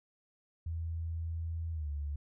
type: tone with pitch glide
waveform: sine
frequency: 82.41 to 72.58 Hz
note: E2 to D2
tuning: 0 to -20 cents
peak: -34 dBFS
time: 0.66-2.16 s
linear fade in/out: 5 ms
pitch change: -220 cents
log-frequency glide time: 1.72-1.89 s
effects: none